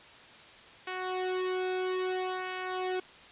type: tone with flanger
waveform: sawtooth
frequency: 370 Hz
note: F#4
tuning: in tune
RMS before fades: -33 dBFS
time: 0.87-3 s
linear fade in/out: 5 ms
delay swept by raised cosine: 0.21 to 1.71 ms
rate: 0.6 Hz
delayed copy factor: -0.85
effects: white hiss -52 dBFS RMS until 3.31 s + resampled to 8000 Hz